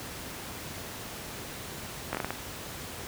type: slowing click train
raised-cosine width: 0.5 ms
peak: -15 dBFS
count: 6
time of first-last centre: 2.13-2.306 s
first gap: 17 ms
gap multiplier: 1.37
effects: pink hiss -40 dBFS RMS until 3.07 s + high-pass 60 Hz 12 dB/octave

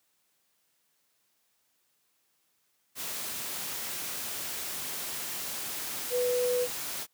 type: tone in noise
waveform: sine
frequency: 493.9 Hz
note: B4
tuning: in tune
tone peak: -25 dBFS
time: 6.1-6.68 s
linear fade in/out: 50 ms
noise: white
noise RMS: -36 dBFS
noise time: 2.95-7.07 s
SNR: +8 dB
effects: white hiss -73 dBFS RMS until 7.13 s + high-pass 100 Hz 12 dB/octave

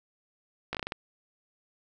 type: slowing click train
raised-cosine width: 0.3 ms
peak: -16 dBFS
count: 7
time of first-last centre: 0.73-0.921 s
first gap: 17 ms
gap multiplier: 1.25
effects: none

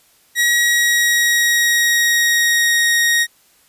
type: tone with pitch glide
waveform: sawtooth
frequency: 1908 to 1875.2 Hz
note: A#6 to A#6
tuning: +40 to +10 cents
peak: -9 dBFS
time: 0.35-3.27 s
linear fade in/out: 50 ms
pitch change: -30 cents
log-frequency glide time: 0.52-2.79 s
effects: white hiss -54 dBFS RMS until 3.68 s + resampled to 32000 Hz

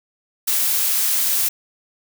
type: noise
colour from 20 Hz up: blue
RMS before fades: -19 dBFS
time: 0.47-1.49 s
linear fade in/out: 10 ms
effects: none

